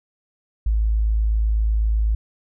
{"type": "tone", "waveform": "sine", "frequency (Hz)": 54, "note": "A1", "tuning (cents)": -32, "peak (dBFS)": -16, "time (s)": [0.66, 2.15], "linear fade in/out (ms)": 5, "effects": []}